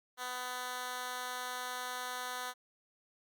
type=tone with high-pass filter; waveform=10% pulse; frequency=250 Hz; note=B3; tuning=21 cents sharp; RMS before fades=-40 dBFS; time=0.17-2.54 s; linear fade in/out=50 ms; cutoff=850 Hz; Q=0.68; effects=Opus 48 kbps